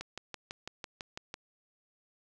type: click train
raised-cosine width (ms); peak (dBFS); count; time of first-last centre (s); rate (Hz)
0.2; -22; 9; 0.01-1.341; 6.01
effects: none